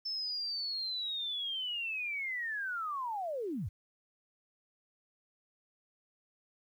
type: linear sweep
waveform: sine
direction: down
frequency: 5300 to 67.8 Hz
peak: -34 dBFS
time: 0.05-3.69 s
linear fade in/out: 10 ms
effects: 11-bit